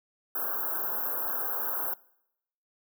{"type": "band-stop noise", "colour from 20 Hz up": "white", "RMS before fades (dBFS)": -31, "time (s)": [0.35, 1.94], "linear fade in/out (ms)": 5, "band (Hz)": [1600, 12000], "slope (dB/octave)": 96, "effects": ["noise-tail reverb RT60 0.8 s tail -23 dB re dry", "high-pass 400 Hz 12 dB/octave"]}